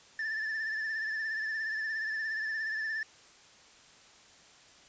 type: tone with vibrato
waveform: triangle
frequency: 1760 Hz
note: A6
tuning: in tune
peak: -30 dBFS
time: 0.19-3.03 s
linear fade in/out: 2 ms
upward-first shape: triangle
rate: 17 Hz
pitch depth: 56 cents each way
effects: white hiss -57 dBFS RMS until 4.88 s + resampled to 16000 Hz